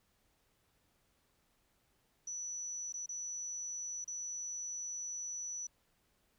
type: tone with dropouts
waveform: sine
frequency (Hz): 5930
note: F#8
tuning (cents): +3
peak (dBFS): -39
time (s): 2.27-5.67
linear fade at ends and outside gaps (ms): 5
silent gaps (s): 2.925-2.939 / 3.061-3.09 / 4.044-4.077
effects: pink hiss -75 dBFS RMS until 6.38 s